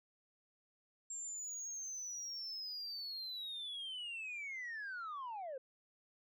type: linear sweep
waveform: sine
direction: down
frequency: 7450 to 501 Hz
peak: -40 dBFS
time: 1.1-5.58 s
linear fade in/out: 5 ms
effects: tanh soft clip ceiling -40 dBFS

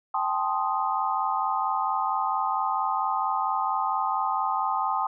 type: chord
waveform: sine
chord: A half-diminished seventh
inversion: third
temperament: equal with one note detuned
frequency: 784 / 868.4 / 1046.5 / 1244.5 Hz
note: G5 / A5 / C6 / Eb6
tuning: 0 / -23 / 0 / 0 cents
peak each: -29 dBFS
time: 0.14-5.07 s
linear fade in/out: 5 ms
effects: none

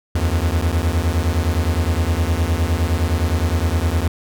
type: beating tone pair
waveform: 45% pulse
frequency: 77.7 / 87.4 Hz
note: D#2 / F2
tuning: -2 / +2 cents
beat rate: 9.7 Hz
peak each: -19 dBFS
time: 0.15-4.08 s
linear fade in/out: 5 ms
effects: none

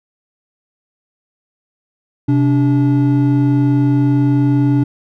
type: tone pair together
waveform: triangle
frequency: 129.33 / 288.5 Hz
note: C3 / D4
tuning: -20 / -31 cents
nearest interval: octave + major second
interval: 1389 cents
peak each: -11 dBFS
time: 2.28-4.84 s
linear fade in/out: 10 ms
effects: none

